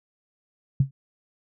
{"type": "tone with exponential decay", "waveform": "sine", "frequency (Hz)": 135.7, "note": "C#3", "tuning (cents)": -36, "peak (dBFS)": -12, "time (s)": [0.8, 0.91], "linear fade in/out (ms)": 5, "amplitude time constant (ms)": 23, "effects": []}